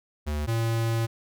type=tone pair in turn; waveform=square; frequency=74.5 / 114.23 Hz; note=D2 / A#2; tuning=+25 / -35 cents; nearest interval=perfect fifth; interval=740 cents; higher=second; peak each=-27 / -24 dBFS; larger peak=second; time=0.26-0.47 / 0.47-1.07 s; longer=second; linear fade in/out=20 ms; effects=none